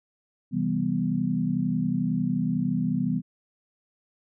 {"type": "chord", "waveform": "sine", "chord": "C major seventh", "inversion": "none", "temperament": "equal", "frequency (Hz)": [130.81, 164.81, 196, 246.9], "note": ["C3", "E3", "G3", "B3"], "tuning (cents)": [0, 0, 0, 0], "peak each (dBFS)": [-33, -28, -28, -27], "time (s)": [0.51, 3.22], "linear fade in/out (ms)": 50, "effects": []}